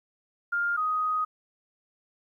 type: tone pair in turn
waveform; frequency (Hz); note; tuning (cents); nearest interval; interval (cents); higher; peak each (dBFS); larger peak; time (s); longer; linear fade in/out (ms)
sine; 1404 / 1250.8; F6 / D#6; +9 / +9; major second; 200; first; -24; neither; 0.52-0.77 / 0.77-1.25; second; 10
effects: 11-bit